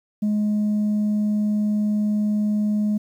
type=tone; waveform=sine; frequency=210 Hz; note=G#3; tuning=19 cents sharp; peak=-16 dBFS; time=0.22-2.98 s; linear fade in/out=10 ms; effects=tanh soft clip ceiling -17 dBFS + 9-bit